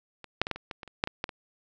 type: clicks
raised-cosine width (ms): 0.3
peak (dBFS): -27 / -6 / -17 / -12 / -24 / -20 / -24 / -30 / -8 / -16 / -13 / -23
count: 12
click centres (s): 0.243 / 0.416 / 0.469 / 0.513 / 0.56 / 0.712 / 0.832 / 0.877 / 1.039 / 1.074 / 1.241 / 1.292
effects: resampled to 16000 Hz + 8-bit